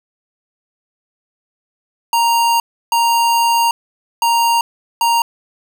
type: tone bursts at uneven times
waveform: square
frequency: 932.3 Hz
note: A#5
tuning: in tune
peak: -12 dBFS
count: 4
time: 2.13-2.6 / 2.92-3.71 / 4.22-4.61 / 5.01-5.22 s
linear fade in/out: 2 ms
effects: none